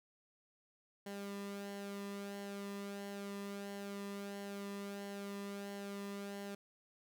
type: tone with flanger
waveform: sawtooth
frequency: 200.3 Hz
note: G3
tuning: 38 cents sharp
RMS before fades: -45 dBFS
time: 1.06-6.55 s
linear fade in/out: 5 ms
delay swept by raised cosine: 0.81 to 1.35 ms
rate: 1.5 Hz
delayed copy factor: -0.5
effects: none